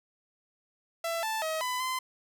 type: tone with pitch steps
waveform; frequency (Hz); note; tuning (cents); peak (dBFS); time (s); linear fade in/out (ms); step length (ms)
sawtooth; 668 / 880 / 635 / 1002 / 1029; E5 / A5 / D#5 / B5 / C6; +23 / 0 / +35 / +25 / -29; -26; 1.04-1.99; 5; 190
effects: none